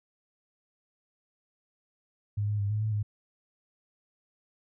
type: tone with pitch steps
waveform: sine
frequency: 103.3 / 104.6 / 100.9 / 106.4 / 108.8 / 104.5 Hz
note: G#2 / G#2 / G#2 / G#2 / A2 / G#2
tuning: -9 / +13 / -49 / +42 / -19 / +11 cents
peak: -26 dBFS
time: 2.37-3.03 s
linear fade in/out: 10 ms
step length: 110 ms
effects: none